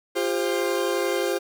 40% pulse chord, F suspended second, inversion none, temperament equal with one note detuned, 349.2 / 400.5 / 523.3 Hz, F4 / G4 / C5, 0 / +37 / 0 cents, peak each -26 dBFS, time 0.15-1.39 s, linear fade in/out 20 ms, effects none

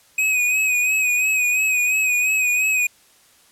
square tone with vibrato, 2512 Hz, D#7, 16 cents sharp, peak -17 dBFS, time 0.18-2.87 s, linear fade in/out 5 ms, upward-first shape sine, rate 2.9 Hz, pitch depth 44 cents each way, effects white hiss -54 dBFS RMS until 3.51 s + low-pass 12000 Hz 12 dB/octave

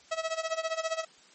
sawtooth tone with tremolo, 647 Hz, E5, 32 cents flat, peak -23 dBFS, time 0.11-1.05 s, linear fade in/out 10 ms, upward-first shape sine, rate 15 Hz, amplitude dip 85%, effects white hiss -57 dBFS RMS until 1.34 s + MP3 32 kbps

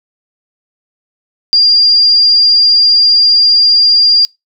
sine tone, 4795 Hz, D8, 35 cents sharp, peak -4 dBFS, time 1.53-4.25 s, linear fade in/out 0 ms, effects noise-tail reverb RT60 0.2 s tail -25 dB re dry

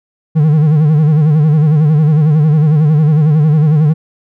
triangle tone with vibrato, 152.7 Hz, D#3, 32 cents flat, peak -4 dBFS, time 0.35-3.94 s, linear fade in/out 20 ms, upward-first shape sine, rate 11 Hz, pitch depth 90 cents each way, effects none

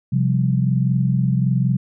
sine chord, C suspended fourth, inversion none, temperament equal, 130.81 / 174.61 / 196 Hz, C3 / F3 / G3, 0 / 0 / 0 cents, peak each -17 / -21 / -23 dBFS, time 0.12-1.77 s, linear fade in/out 10 ms, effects none

